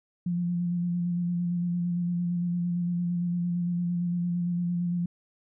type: tone with vibrato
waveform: sine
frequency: 174.61 Hz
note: F3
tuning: in tune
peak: -25 dBFS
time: 0.26-5.06 s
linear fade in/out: 5 ms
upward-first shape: square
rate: 8.8 Hz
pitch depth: 18 cents each way
effects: none